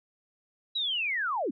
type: linear sweep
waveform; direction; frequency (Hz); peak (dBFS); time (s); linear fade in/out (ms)
sine; down; 3951 to 211.2; -27; 0.75-1.51; 10
effects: none